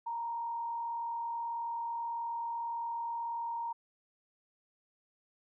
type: tone with frequency modulation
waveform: sine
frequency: 932.3 Hz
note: A#5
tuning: in tune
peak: -34 dBFS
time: 0.06-3.73 s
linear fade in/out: 10 ms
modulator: 41.7 Hz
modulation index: 0.37
effects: none